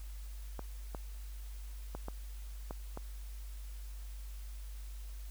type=clicks; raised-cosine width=1 ms; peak=-27 dBFS; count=6; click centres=0.593 / 0.948 / 1.95 / 2.084 / 2.709 / 2.974 s; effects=added 50 Hz sine -42 dBFS peak until 5.3 s + white hiss -59 dBFS RMS until 5.3 s